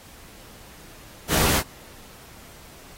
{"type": "noise with comb filter", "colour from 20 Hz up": "pink", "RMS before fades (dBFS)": -21, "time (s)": [1.28, 1.63], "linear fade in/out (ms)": 50, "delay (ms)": 13, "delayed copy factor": 0.5, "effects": ["pink hiss -47 dBFS RMS until 2.97 s", "AAC 48 kbps"]}